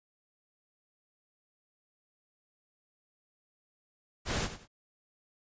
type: noise with echo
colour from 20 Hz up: pink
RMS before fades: -32 dBFS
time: 4.25-4.49 s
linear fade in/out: 50 ms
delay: 94 ms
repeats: 2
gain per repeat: -11 dB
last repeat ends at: 4.678 s
effects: resampled to 16000 Hz